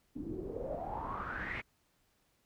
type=noise with low-pass filter sweep; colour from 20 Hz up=pink; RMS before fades=-40 dBFS; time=0.15-1.62 s; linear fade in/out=20 ms; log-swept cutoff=260 to 2300 Hz; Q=8.1; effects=pink hiss -74 dBFS RMS until 2.45 s